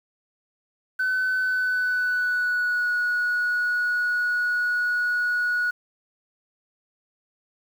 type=tone with pitch glide; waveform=sine; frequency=1514 to 1459.9 Hz; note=F#6 to F#6; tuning=+39 to -24 cents; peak=-19 dBFS; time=0.99-5.71 s; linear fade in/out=10 ms; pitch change=-63 cents; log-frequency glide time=1.4-2.88 s; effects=tanh soft clip ceiling -19 dBFS + 8-bit